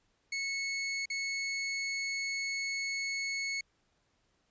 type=tone with dropouts; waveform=sawtooth; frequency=2200 Hz; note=C#7; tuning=14 cents flat; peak=-29 dBFS; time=0.32-3.61 s; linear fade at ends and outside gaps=5 ms; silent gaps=1.057-1.1 s; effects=pink hiss -74 dBFS RMS until 4.5 s + resampled to 16000 Hz